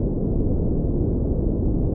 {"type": "low-pass noise", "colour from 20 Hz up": "pink", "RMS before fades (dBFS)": -21, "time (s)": [0, 1.94], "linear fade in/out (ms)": 5, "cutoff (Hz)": 450, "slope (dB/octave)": 24, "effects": []}